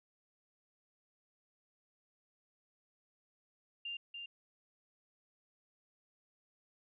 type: tone with echo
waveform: sine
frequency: 2794 Hz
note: F7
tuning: in tune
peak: -39 dBFS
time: 3.85-3.97 s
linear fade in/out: 5 ms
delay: 290 ms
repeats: 1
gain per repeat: -4 dB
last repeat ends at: 4.26 s
effects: none